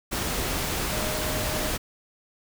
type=tone in noise; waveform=sine; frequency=617 Hz; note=D#5; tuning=15 cents flat; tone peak=-34 dBFS; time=0.9-1.71 s; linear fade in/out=20 ms; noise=pink; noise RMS=-28 dBFS; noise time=0.11-1.78 s; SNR=-9 dB; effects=none